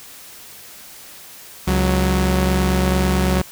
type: tone pair together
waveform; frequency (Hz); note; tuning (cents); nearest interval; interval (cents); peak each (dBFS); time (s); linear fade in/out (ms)
sawtooth; 69.12 / 185; C#2 / F#3; -4 / 0; octave + perfect fourth; 1704; -14; 1.67-3.42; 10
effects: white hiss -40 dBFS RMS until 3.51 s